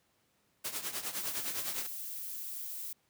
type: noise with tremolo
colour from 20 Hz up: white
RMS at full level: -35 dBFS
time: 0.64-1.87 s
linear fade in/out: 10 ms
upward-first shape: triangle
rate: 9.8 Hz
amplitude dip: 80%
type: noise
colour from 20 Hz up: violet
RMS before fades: -41 dBFS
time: 1.18-2.93 s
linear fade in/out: 5 ms
effects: pink hiss -73 dBFS RMS until 3.09 s + high-pass 100 Hz 12 dB/octave